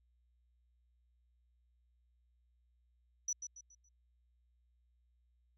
sine tone with echo, 5920 Hz, F#8, in tune, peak -32 dBFS, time 3.28-3.33 s, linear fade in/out 5 ms, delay 140 ms, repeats 4, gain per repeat -9 dB, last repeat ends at 3.89 s, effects tanh soft clip ceiling -30 dBFS + added 60 Hz sine -70 dBFS peak until 5.57 s

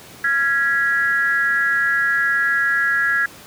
sine tone with amplitude modulation, 1661.2 Hz, G#6, in tune, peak -11 dBFS, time 0.24-3.26 s, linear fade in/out 5 ms, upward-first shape sine, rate 281 Hz, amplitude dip 95%, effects pink hiss -41 dBFS RMS until 3.46 s + high-pass 100 Hz 12 dB/octave

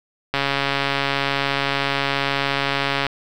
click train, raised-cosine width 0.3 ms, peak -4 dBFS, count 380, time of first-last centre 0.34-3.067 s, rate 139 Hz, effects 7-bit

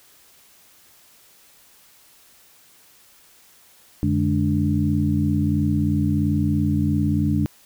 sine tone cluster, 90.4 / 148 / 211 / 292.3 Hz, F#2 / D3 / G#3 / D4, -40 / +14 / +28 / -8 cents, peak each -23 dBFS, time 4.03-7.46 s, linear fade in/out 0 ms, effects white hiss -53 dBFS RMS until 7.65 s

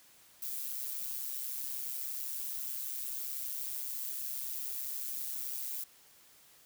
violet noise with amplitude modulation, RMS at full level -36 dBFS, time 0.42-5.84 s, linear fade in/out 5 ms, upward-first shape sine, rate 132 Hz, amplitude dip 60%, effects white hiss -61 dBFS RMS until 6.65 s

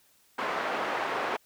pink band-pass noise, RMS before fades -31 dBFS, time 0.38-1.37 s, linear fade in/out 10 ms, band 550 to 1700 Hz, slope 12 dB/octave, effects white hiss -64 dBFS RMS until 1.45 s

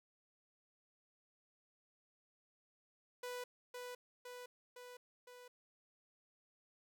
sawtooth tone with echo, 493.9 Hz, B4, in tune, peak -39 dBFS, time 3.23-3.44 s, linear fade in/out 5 ms, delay 510 ms, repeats 4, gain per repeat -3 dB, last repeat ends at 5.48 s, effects none

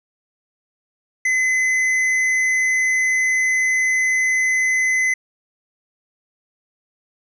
sine tone with hard clipping, 2034 Hz, C7, 50 cents flat, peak -17 dBFS, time 1.25-5.14 s, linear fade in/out 5 ms, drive 7 dB, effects none

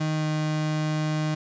35% pulse tone with pitch glide, 155.56 to 154.31 Hz, D#3 to D#3, 0 to -14 cents, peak -22 dBFS, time 0-1.35 s, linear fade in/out 10 ms, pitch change -14 cents, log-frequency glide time 0.14-0.26 s, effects resampled to 16000 Hz + 10-bit

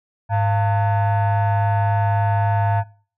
sine tone with frequency modulation, 103.83 Hz, G#2, in tune, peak -14 dBFS, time 0.29-2.84 s, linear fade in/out 50 ms, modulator 798 Hz, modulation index 0.94, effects noise-tail reverb RT60 0.4 s tail -21 dB re dry + tanh soft clip ceiling -13 dBFS

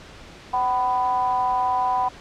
triangle ring-modulated tone, 119.1 Hz, A#2, 38 cents sharp, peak -14 dBFS, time 0.53-2.09 s, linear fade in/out 10 ms, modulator 876 Hz, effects pink hiss -43 dBFS RMS until 2.2 s + low-pass 5000 Hz 12 dB/octave

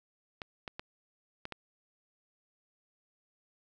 clicks, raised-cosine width 0.3 ms, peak -23 dBFS, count 5, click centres 0.418 / 0.678 / 0.795 / 1.454 / 1.523 s, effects none

